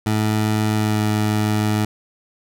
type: tone with pitch glide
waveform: 20% pulse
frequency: 107.7 to 106.46 Hz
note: A2 to G#2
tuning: -37 to +43 cents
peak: -12 dBFS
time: 0.06-1.85 s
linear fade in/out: 5 ms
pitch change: -20 cents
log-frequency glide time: 0.72-1.02 s
effects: none